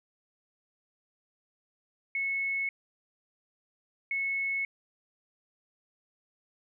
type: tone pair in turn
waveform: sine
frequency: 2196 / 2196 Hz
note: C#7 / C#7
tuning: -17 / -17 cents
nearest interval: unison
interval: 0 cents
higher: neither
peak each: -28 dBFS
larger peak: neither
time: 2.15-2.69 / 4.11-4.65 s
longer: neither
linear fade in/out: 2 ms
effects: none